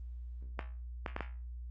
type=clicks; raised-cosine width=0.5 ms; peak=-20 dBFS; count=4; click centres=0.592 / 1.062 / 1.164 / 1.207 s; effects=added 60 Hz sine -41 dBFS peak until 1.7 s + Opus 24 kbps